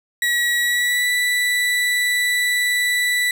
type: tone with pitch glide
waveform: 35% pulse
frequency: 1924 to 1970.1 Hz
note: B6 to B6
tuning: -46 to -5 cents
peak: -15 dBFS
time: 0.22-3.31 s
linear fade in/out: 2 ms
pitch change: +41 cents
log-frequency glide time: 0.59-1.09 s
effects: none